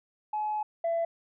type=tone pair in turn; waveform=sine; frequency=850 / 670 Hz; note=G#5 / E5; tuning=+40 / +28 cents; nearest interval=major third; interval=412 cents; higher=first; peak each=-27 / -24 dBFS; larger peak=second; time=0.33-0.63 / 0.84-1.05 s; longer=first; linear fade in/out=5 ms; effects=tanh soft clip ceiling -23 dBFS